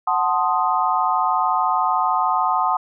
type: chord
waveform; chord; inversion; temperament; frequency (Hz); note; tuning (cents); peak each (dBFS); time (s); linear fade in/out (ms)
sine; F# diminished seventh; none; equal; 740 / 880 / 1046.5 / 1244.5; F#5 / A5 / C6 / Eb6; 0 / 0 / 0 / 0; -22; 0.07-2.77; 5
effects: none